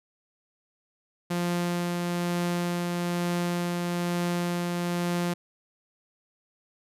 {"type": "tone with tremolo", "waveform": "sawtooth", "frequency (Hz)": 174.61, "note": "F3", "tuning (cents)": 0, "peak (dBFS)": -21, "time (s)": [1.3, 5.34], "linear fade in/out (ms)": 10, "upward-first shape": "triangle", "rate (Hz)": 1.1, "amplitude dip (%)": 25, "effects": ["resampled to 32000 Hz"]}